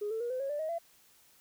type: tone with pitch steps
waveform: sine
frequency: 415.3 / 445.1 / 477.1 / 511.3 / 548 / 587.3 / 629.5 / 674.7 Hz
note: G#4 / A4 / A#4 / C5 / C#5 / D5 / D#5 / E5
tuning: 0 / +20 / +40 / -40 / -20 / 0 / +20 / +40 cents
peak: -31 dBFS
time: 0.01-0.786 s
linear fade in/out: 10 ms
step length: 97 ms
effects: tanh soft clip ceiling -27 dBFS + white hiss -63 dBFS RMS until 1.4 s